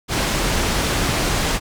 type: low-pass noise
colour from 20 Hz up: pink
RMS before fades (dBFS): -20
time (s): 0.08-1.6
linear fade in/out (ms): 50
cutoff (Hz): 8600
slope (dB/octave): 12
effects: none